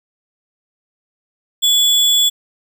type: tone with sample-and-hold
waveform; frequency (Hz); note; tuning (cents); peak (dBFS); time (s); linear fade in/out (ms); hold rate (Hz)
sine; 3415; G#7; +48; -10; 1.62-2.3; 20; 11025
effects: none